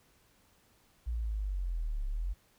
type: linear two-way sweep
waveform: sine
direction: down then up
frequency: 59.7 to 33.7 to 49.17 Hz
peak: -31 dBFS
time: 1.06-2.34 s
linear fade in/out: 20 ms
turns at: 2.07 s
effects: pink hiss -67 dBFS RMS until 2.58 s